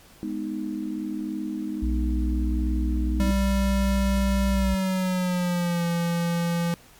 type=chord; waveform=sine; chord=G# minor; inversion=none; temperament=just; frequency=207.7 / 249.2 / 311.5 Hz; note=G#3 / B3 / D#4; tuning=0 / +16 / +2 cents; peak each=-32 / -33 / -30 dBFS; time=0.23-3.31 s; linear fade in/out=0 ms
type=tone with vibrato; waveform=sine; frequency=60.3 Hz; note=B1; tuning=41 cents flat; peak=-22 dBFS; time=1.82-4.75 s; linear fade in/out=10 ms; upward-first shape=triangle; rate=17 Hz; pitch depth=23 cents each way
type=tone with pitch glide; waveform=square; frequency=196 to 170.63 Hz; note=G3 to F3; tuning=0 to -40 cents; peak=-23 dBFS; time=3.2-6.74 s; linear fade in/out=0 ms; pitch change=-240 cents; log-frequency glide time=4.5-5.85 s
effects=pink hiss -52 dBFS RMS until 6.99 s + MP3 96 kbps